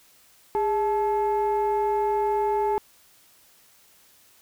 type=tone pair together; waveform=sine; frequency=409.2 / 867 Hz; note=G#4 / A5; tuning=-26 / -26 cents; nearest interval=octave + minor second; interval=1300 cents; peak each=-22 / -22 dBFS; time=0.55-2.78 s; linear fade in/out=0 ms; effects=tanh soft clip ceiling -17 dBFS + white hiss -57 dBFS RMS until 4.41 s